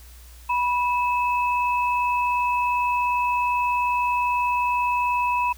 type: tone pair together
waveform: sine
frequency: 981.4 / 2596 Hz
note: B5 / E7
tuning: -11 / -27 cents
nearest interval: octave + perfect fourth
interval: 1684 cents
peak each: -20 / -28 dBFS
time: 0.49-5.53 s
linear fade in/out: 10 ms
effects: added 60 Hz sine -43 dBFS peak until 5.57 s + white hiss -51 dBFS RMS until 5.57 s

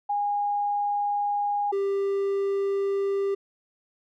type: tone pair in turn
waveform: sine / triangle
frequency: 819 / 395.6 Hz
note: G#5 / G4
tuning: -24 / +16 cents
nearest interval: octave + minor second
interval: 1260 cents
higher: first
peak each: -23 / -21 dBFS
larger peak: second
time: 0.09-1.72 / 1.72-3.35 s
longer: neither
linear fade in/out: 10 ms
effects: none

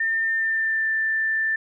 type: tone with pitch glide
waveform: sine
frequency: 1805 to 1774 Hz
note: A6 to A6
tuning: +44 to +14 cents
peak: -20 dBFS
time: 0-1.56 s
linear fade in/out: 5 ms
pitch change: -30 cents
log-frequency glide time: 0.24-0.9 s
effects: none

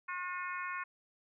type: harmonic tone with a mistuned harmonic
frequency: 360.5 Hz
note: F#4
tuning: 45 cents flat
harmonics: 3 / 4 / 5 / 6 / 7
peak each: -40 / -42 / -44 / -46 / -47 dBFS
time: 0.08-0.84 s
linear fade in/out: 10 ms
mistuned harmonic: 7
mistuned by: -20 cents
effects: none

